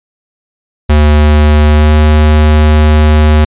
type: tone with pitch glide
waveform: square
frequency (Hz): 75.1 to 76.28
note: D2 to D#2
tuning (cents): +39 to -34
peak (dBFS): -4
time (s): 0.89-3.45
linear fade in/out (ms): 10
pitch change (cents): +27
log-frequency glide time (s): 1.66-1.93
effects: resampled to 8000 Hz